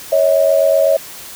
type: tone pair together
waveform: sine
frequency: 554.4 / 642.5 Hz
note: C#5 / E5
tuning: 0 / -45 cents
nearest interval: minor third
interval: 255 cents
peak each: -12 dBFS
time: 0.12-0.97 s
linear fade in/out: 5 ms
effects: white hiss -33 dBFS RMS until 1.35 s